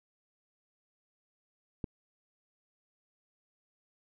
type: click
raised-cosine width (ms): 3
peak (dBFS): -22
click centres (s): 1.842
effects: none